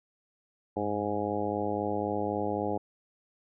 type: harmonic tone with a mistuned harmonic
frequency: 103.83 Hz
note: G#2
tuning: in tune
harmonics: 1 / 2 / 3 / 4 / 5 / 6 / 7 / 8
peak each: -40 / -37 / -35 / -35 / -35 / -39 / -37 / -36 dBFS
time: 0.76-2.78 s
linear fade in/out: 10 ms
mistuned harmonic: 1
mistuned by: -110 cents
effects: none